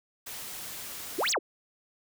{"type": "noise", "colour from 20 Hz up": "white", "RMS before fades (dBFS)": -40, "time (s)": [0.26, 1.33], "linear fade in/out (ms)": 10}
{"type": "exponential two-way sweep", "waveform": "sine", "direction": "up then down", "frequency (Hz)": [269.6, 8190, 269.6], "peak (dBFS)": -25, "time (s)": [1.18, 1.39], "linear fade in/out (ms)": 10, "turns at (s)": 1.31}
{"effects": []}